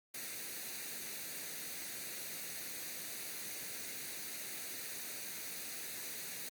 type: noise with comb filter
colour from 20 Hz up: white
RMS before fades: -44 dBFS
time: 0.14-6.49 s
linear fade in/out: 5 ms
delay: 0.47 ms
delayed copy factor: +0.55
effects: high-pass 150 Hz 12 dB/octave + Opus 48 kbps